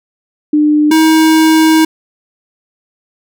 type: tone pair in turn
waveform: sine / square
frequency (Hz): 300 / 317.8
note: D4 / D#4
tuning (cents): +37 / +37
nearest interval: minor second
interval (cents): 100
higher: second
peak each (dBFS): -6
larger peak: neither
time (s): 0.53-0.91 / 0.91-1.85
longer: second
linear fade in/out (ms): 5
effects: none